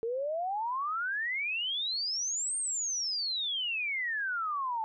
sine exponential two-way sweep, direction up then down, 444.9 to 8810 to 864 Hz, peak -30 dBFS, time 0.03-4.84 s, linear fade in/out 0 ms, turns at 2.57 s, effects none

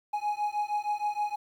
triangle beating tone pair, 830.6 / 837 Hz, G#5 / G#5, 0 / +13 cents, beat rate 6.4 Hz, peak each -29 dBFS, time 0.13-1.36 s, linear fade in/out 10 ms, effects 10-bit

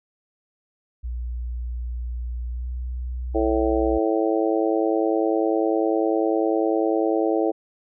sine tone with pitch glide, 60 to 61.79 Hz, B1 to B1, -49 to +2 cents, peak -26 dBFS, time 1.03-3.99 s, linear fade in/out 20 ms, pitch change +51 cents, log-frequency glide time 2.5-2.68 s
harmonic tone, 110 Hz, A2, in tune, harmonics 3 / 4 / 5 / 6 / 7, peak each -22 / -24 / -26 / -28 / -29 dBFS, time 3.34-7.52 s, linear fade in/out 20 ms
effects none

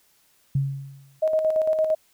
sine tone with exponential decay, 137.6 Hz, C#3, 12 cents flat, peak -17 dBFS, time 0.55-1.2 s, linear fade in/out 5 ms, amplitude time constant 140 ms
sine tone with tremolo, 629 Hz, D#5, 19 cents sharp, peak -17 dBFS, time 1.22-1.95 s, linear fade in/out 10 ms, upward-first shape square, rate 8.8 Hz, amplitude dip 45%
effects white hiss -62 dBFS RMS until 2.13 s

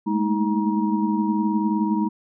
sine tone cluster, 207.9 / 219.2 / 227.2 / 317.5 / 947 Hz, G#3 / A3 / A#3 / D#4 / A#5, +2 / -6 / -44 / +35 / +27 cents, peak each -22 / -30 / -29 / -24 / -28 dBFS, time 0.06-2.09 s, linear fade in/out 20 ms, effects none

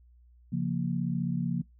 sine chord, Bb minor, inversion first, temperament equal, 138.59 / 174.61 / 233.1 Hz, Db3 / F3 / Bb3, 0 / 0 / 0 cents, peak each -32 / -30 / -33 dBFS, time 0.52-1.62 s, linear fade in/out 10 ms, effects noise-tail reverb RT60 0.2 s tail -25 dB re dry + added 60 Hz sine -55 dBFS peak until 1.79 s

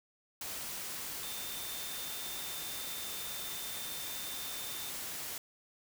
sine tone in noise, 3592 Hz, A7, 35 cents sharp, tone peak -46 dBFS, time 1.23-4.9 s, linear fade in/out 2 ms, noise white, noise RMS -41 dBFS, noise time 0.41-5.38 s, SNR -8 dB, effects none

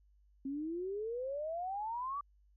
sine exponential sweep, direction up, 265.4 to 1174.7 Hz, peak -36 dBFS, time 0.45-2.21 s, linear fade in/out 5 ms, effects added 50 Hz sine -64 dBFS peak until 2.56 s

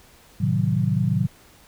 sine chord, A diminished seventh, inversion none, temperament equal, 110 / 130.81 / 155.56 / 185 Hz, A2 / C3 / Eb3 / Gb3, 0 / 0 / 0 / 0 cents, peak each -24 dBFS, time 0.4-1.27 s, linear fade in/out 10 ms, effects pink hiss -52 dBFS RMS until 1.67 s

